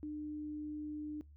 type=tone; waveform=sine; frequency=300.8 Hz; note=D4; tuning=42 cents sharp; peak=-39 dBFS; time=0.03-1.21 s; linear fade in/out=0 ms; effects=noise-tail reverb RT60 0.2 s tail -21 dB re dry + added 73 Hz sine -55 dBFS peak until 1.36 s